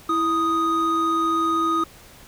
triangle tone pair together, 329 / 1244.5 Hz, E4 / D#6, -3 / 0 cents, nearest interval octave + major seventh, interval 2303 cents, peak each -22 / -18 dBFS, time 0.09-1.84 s, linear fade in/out 5 ms, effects pink hiss -47 dBFS RMS until 2.27 s

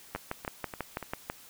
two click trains, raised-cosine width 0.5 ms, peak -17 / -23 dBFS, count 8 / 4, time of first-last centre 0.15-1.299 / 0.16-1.027 s, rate 6.09 / 3.46 Hz, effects white hiss -53 dBFS RMS until 1.49 s

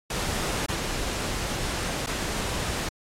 pink noise with dropouts, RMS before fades -29 dBFS, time 0.1-2.89 s, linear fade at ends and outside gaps 5 ms, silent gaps 0.663-0.684 / 2.063-2.071 s, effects low-pass 10000 Hz 12 dB/octave + AAC 48 kbps

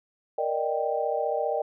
sine chord, Eb major seventh, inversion second, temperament equal, 466.2 / 587.3 / 622.3 / 784 Hz, Bb4 / D5 / Eb5 / G5, 0 / 0 / 0 / 0 cents, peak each -30 dBFS, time 0.38-1.62 s, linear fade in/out 5 ms, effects none

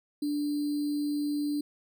sine tone with sample-and-hold, 293.2 Hz, D4, 3 cents flat, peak -27 dBFS, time 0.22-1.61 s, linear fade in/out 5 ms, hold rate 4410 Hz, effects none

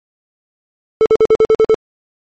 triangle tone bursts, 440 Hz, A4, in tune, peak -4 dBFS, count 8, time 1.01-1.744 s, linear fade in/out 0 ms, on 48 ms, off 50 ms, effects MP3 32 kbps

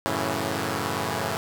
5% pulse chord, F# minor seventh, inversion none, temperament equal, 92.5 / 110 / 138.59 / 164.81 Hz, F#2 / A2 / C#3 / E3, 0 / 0 / 0 / 0 cents, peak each -20 / -19 / -20 / -21 dBFS, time 0.06-1.37 s, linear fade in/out 0 ms, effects none

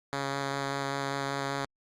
5% pulse tone with vibrato, 138.59 Hz, C#3, in tune, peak -19 dBFS, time 0.13-1.65 s, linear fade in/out 0 ms, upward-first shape square, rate 5.1 Hz, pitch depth 8 cents each way, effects low-pass 7000 Hz 12 dB/octave + Opus 48 kbps

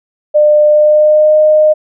sine tone with pitch glide, 600 to 614 Hz, D5 to D#5, +37 to -23 cents, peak -4 dBFS, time 0.34-1.74 s, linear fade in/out 20 ms, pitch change +40 cents, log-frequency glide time 0.67-1.37 s, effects none

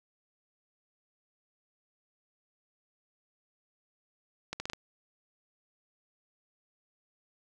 accelerating click train, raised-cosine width 0.2 ms, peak -18 dBFS, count 5, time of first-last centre 4.53-4.733 s, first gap 70 ms, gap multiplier 0.79, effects none

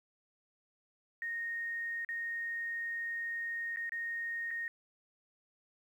sine tone with dropouts, 1856 Hz, A#6, 8 cents flat, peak -35 dBFS, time 1.22-4.68 s, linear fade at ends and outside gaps 1 ms, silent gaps 2.048-2.089 / 3.761-3.77 / 3.894-3.92 / 4.507-4.511 s, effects 11-bit

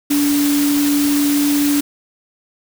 sine tone in noise, 288.5 Hz, D4, 31 cents flat, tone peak -13 dBFS, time 0.1-1.81 s, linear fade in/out 10 ms, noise white, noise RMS -23 dBFS, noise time 0.1-1.81 s, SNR +7 dB, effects none

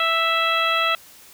harmonic tone, 659.3 Hz, E5, in tune, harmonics 1 / 2 / 3 / 4 / 5 / 6, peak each -27 / -21 / -27 / -24 / -25 / -32 dBFS, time 0-0.95 s, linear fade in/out 2 ms, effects white hiss -47 dBFS RMS until 1.33 s

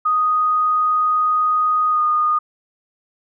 sine tone with pitch glide, 1244 to 1226.9 Hz, D#6 to D#6, -1 to -25 cents, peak -14 dBFS, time 0.05-2.39 s, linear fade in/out 10 ms, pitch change -24 cents, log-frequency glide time 1.9-2.01 s, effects none

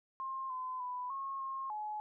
sine tone with pitch steps, 1062 / 1022 / 994 / 1086 / 1073 / 848 Hz, C6 / C6 / B5 / C#6 / C6 / G#5, +25 / -41 / +11 / -36 / +43 / +36 cents, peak -37 dBFS, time 0.2-2 s, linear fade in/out 0 ms, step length 300 ms, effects none

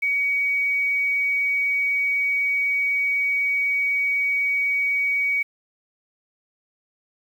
sine tone with quantisation, 2256 Hz, C#7, 30 cents sharp, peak -19 dBFS, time 0.02-5.43 s, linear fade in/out 10 ms, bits 8, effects none

